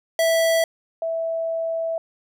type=tone pair in turn; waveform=square / sine; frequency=657 / 657 Hz; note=E5 / E5; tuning=-6 / -6 cents; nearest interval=unison; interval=0 cents; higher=neither; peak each=-17 / -22 dBFS; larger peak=first; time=0.19-0.64 / 1.02-1.98 s; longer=second; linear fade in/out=2 ms; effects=none